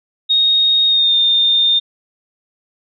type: tone with pitch glide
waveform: sine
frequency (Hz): 3729 to 3629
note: A#7 to A#7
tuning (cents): 0 to -47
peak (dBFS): -10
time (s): 0.29-1.8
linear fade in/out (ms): 20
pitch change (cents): -47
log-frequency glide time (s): 0.87-1.15
effects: none